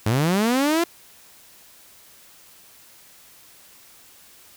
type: linear sweep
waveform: sawtooth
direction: up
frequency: 99.9 to 348 Hz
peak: -14 dBFS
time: 0.06-0.84 s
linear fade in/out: 5 ms
effects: white hiss -50 dBFS RMS until 4.56 s